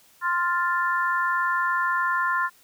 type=chord; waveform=sine; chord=F major; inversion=second; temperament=equal; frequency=1046.5 / 1396.9 / 1760 Hz; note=C6 / F6 / A6; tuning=0 / 0 / 0 cents; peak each=-24 / -26 / -27 dBFS; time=0.21-2.5 s; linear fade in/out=50 ms; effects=white hiss -57 dBFS RMS until 2.63 s